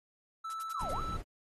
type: tone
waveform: triangle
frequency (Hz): 1318.5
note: E6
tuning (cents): 0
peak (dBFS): -35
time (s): 0.44-1.17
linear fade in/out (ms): 10
type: noise bursts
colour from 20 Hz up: blue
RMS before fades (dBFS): -46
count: 5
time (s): 0.5-0.921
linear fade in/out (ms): 0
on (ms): 29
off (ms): 69
type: linear two-way sweep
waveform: sine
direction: down then up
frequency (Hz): 1396.9 to 506 to 1396.9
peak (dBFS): -37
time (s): 0.72-1.02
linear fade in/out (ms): 10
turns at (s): 0.91
type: noise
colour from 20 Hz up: brown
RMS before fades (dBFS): -39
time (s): 0.8-1.23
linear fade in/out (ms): 20
effects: AAC 32 kbps